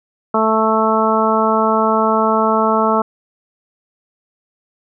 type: harmonic tone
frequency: 220 Hz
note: A3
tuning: in tune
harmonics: 1 / 2 / 3 / 4 / 5 / 6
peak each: -19 / -19 / -19 / -19 / -19 / -19 dBFS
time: 0.34-3.02 s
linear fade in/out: 5 ms
effects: none